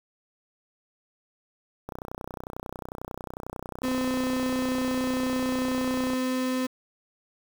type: click train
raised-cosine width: 1 ms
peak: -21 dBFS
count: 133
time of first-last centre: 1.89-6.134 s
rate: 31.1 Hz
type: tone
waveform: 35% pulse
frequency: 256.5 Hz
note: C4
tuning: 34 cents flat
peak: -24 dBFS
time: 3.83-6.67 s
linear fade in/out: 10 ms
effects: 7-bit